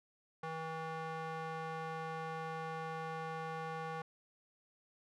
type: tone with band-pass filter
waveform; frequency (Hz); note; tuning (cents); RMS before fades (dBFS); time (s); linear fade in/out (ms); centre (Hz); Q
square; 161.1; E3; -39; -42; 0.43-4.02; 5; 1000; 1.2
effects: none